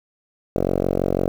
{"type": "tone with low-pass filter", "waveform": "5% pulse", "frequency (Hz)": 45.99, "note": "F#1", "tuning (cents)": -10, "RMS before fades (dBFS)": -21, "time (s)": [0.56, 1.28], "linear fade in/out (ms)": 0, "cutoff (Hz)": 600, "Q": 2, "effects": ["7-bit"]}